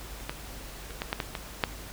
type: clicks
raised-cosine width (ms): 0.3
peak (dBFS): -29 / -15 / -27 / -14 / -11 / -13 / -16 / -7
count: 8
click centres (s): 0.202 / 0.295 / 0.907 / 1.019 / 1.129 / 1.202 / 1.352 / 1.638
effects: added 51 Hz sine -44 dBFS peak until 1.92 s + pink hiss -44 dBFS RMS until 1.92 s